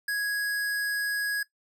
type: tone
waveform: square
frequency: 1662 Hz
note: G#6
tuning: 1 cent sharp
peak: -27 dBFS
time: 0.08-1.43 s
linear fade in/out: 5 ms
effects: noise-tail reverb RT60 0.1 s tail -18 dB re dry